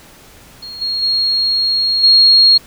sine tone with level steps, 4279 Hz, C8, 38 cents sharp, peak -27 / -16 / -12 / -5 dBFS, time 0.62-2.58 s, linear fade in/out 10 ms, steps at 0.81 / 1.02 / 2.03 s, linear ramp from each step 10 ms, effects pink hiss -42 dBFS RMS until 2.66 s

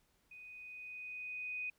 sine tone with level ramp, 2492 Hz, D#7, 2 cents sharp, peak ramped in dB -51 to -37 dBFS, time 0.31-1.7 s, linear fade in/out 5 ms, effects pink hiss -75 dBFS RMS until 1.78 s

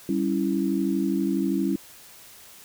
sine chord, C# diminished, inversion second, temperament equal, 196 / 277.2 / 329.6 Hz, G3 / C#4 / E4, 0 / 0 / 0 cents, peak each -26 dBFS, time 0.09-1.76 s, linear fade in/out 2 ms, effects white hiss -48 dBFS RMS until 2.64 s

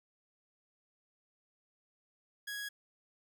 sawtooth tone, 1661.2 Hz, G#6, in tune, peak -35 dBFS, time 2.47-2.69 s, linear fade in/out 10 ms, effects none

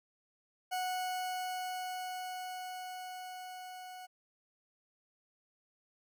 40% pulse tone with level ramp, 736 Hz, F#5, 9 cents flat, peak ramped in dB -32 to -45 dBFS, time 0.71-4.07 s, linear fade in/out 20 ms, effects none

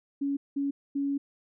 sine tone bursts at uneven times, 280.1 Hz, C#4, 18 cents sharp, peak -26 dBFS, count 3, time 0.21-0.37 / 0.56-0.71 / 0.95-1.18 s, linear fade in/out 10 ms, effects none

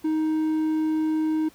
triangle tone, 313.1 Hz, D#4, 11 cents sharp, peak -19 dBFS, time 0.04-1.49 s, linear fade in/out 10 ms, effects pink hiss -54 dBFS RMS until 1.54 s + high-pass 60 Hz 12 dB/octave

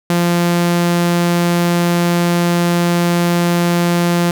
sawtooth tone, 173.1 Hz, F3, 15 cents flat, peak -8 dBFS, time 0.1-4.31 s, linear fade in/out 2 ms, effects none

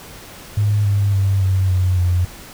sine tone with pitch steps, 103.9 / 100.77 / 97.73 / 94.78 / 91.92 / 89.15 Hz, G#2 / G2 / G2 / F#2 / F#2 / F2, +1 / +48 / -5 / +42 / -11 / +36 cents, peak -13 dBFS, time 0.57-2.25 s, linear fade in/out 5 ms, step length 280 ms, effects pink hiss -38 dBFS RMS until 2.53 s

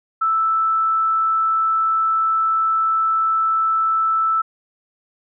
sine tone, 1318.5 Hz, E6, in tune, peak -15 dBFS, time 0.21-4.42 s, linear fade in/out 10 ms, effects none

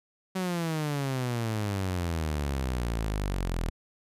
sawtooth exponential sweep, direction down, 190 to 39.85 Hz, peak -24 dBFS, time 0.35-3.7 s, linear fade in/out 10 ms, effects resampled to 32000 Hz

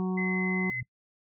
harmonic tone, 185.3 Hz, F#3, 3 cents sharp, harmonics 1 / 2 / 4 / 5 / 6, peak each -27 / -34 / -43 / -44 / -45 dBFS, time 0-0.7 s, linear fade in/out 0 ms
sine tone, 2043 Hz, C7, 42 cents flat, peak -30 dBFS, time 0.17-0.81 s, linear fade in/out 10 ms
sine tone with exponential growth, 123.47 Hz, B2, in tune, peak -32 dBFS, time 0.55-0.83 s, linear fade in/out 5 ms, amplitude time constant 59 ms
effects noise-tail reverb RT60 0.1 s tail -22 dB re dry

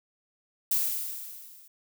violet noise with level ramp, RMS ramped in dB -24 to -54 dBFS, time 0.71-1.68 s, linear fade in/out 5 ms, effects none

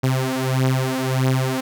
sawtooth beating tone pair, 129.8 / 131.4 Hz, C3 / C3, -13 / +8 cents, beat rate 1.6 Hz, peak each -17 dBFS, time 0.03-1.61 s, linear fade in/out 10 ms, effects none

